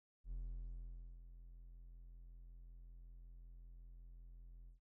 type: tone with ADSR envelope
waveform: triangle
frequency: 42.67 Hz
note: F1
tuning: 39 cents flat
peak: -40 dBFS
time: 0.24-4.8 s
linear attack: 75 ms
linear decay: 890 ms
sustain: -12 dB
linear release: 120 ms
effects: none